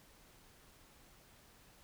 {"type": "silence", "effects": ["pink hiss -63 dBFS RMS until 1.83 s"]}